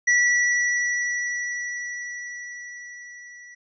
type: tone with level ramp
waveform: square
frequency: 1948 Hz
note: B6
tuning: 24 cents flat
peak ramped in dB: -16 to -43 dBFS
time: 0.07-3.55 s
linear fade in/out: 10 ms
effects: resampled to 16000 Hz